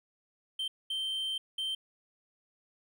triangle tone bursts at uneven times, 3124 Hz, G7, 7 cents flat, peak -30 dBFS, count 3, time 0.59-0.68 / 0.9-1.38 / 1.58-1.75 s, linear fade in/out 5 ms, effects none

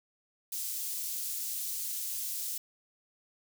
white high-pass noise, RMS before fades -36 dBFS, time 0.52-2.58 s, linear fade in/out 5 ms, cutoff 5500 Hz, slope 12 dB/octave, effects none

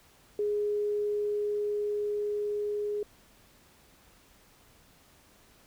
sine tone with level ramp, 415.3 Hz, G#4, in tune, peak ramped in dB -26 to -29 dBFS, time 0.39-3.03 s, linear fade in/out 2 ms, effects pink hiss -60 dBFS RMS until 5.66 s

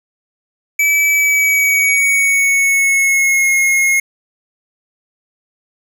square tone with pitch glide, 2300 to 2158 Hz, D7 to C#7, -37 to -47 cents, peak -11 dBFS, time 0.79-4 s, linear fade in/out 5 ms, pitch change -110 cents, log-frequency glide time 1.1-3.5 s, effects none

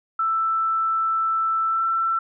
sine tone with pitch glide, 1325 to 1339.6 Hz, E6 to E6, +9 to +27 cents, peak -19 dBFS, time 0.19-2.19 s, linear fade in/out 5 ms, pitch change +18 cents, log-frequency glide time 1.67-1.84 s, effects none

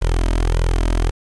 sawtooth tone with flanger, 42 Hz, E1, 33 cents sharp, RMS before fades -17 dBFS, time 0.01-1.11 s, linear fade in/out 20 ms, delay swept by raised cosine 2 to 3.2 ms, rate 1.7 Hz, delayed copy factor +0.95, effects resampled to 24000 Hz + 8-bit

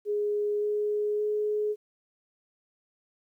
sine tone with pitch steps, 415.3 / 418.4 / 421.6 Hz, G#4 / G#4 / G#4, 0 / +13 / +26 cents, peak -25 dBFS, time 0.05-1.76 s, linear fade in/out 50 ms, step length 570 ms, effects 11-bit

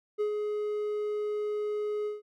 triangle tone with ADSR envelope, 419.9 Hz, G#4, 19 cents sharp, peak -23 dBFS, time 0.18-2.22 s, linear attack 27 ms, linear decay 96 ms, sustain -4 dB, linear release 160 ms, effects none

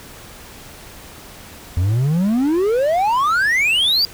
triangle exponential sweep, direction up, 84.3 to 4836 Hz, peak -12 dBFS, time 1.77-4.05 s, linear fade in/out 0 ms, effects pink hiss -39 dBFS RMS until 4.13 s

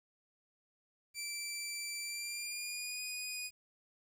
15% pulse tone with pitch glide, 2337 to 2476 Hz, D7 to D#7, -9 to -9 cents, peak -32 dBFS, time 1.14-3.51 s, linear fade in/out 50 ms, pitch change +100 cents, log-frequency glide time 2.03-3.02 s, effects 11-bit

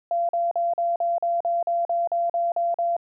sine tone bursts, 686 Hz, F5, 31 cents flat, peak -20 dBFS, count 13, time 0.11-2.966 s, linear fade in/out 2 ms, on 180 ms, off 43 ms, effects none

